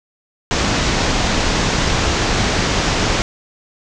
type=low-pass noise; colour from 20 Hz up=pink; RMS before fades=-17 dBFS; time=0.51-3.22 s; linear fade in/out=0 ms; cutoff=7000 Hz; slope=48 dB/octave; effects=none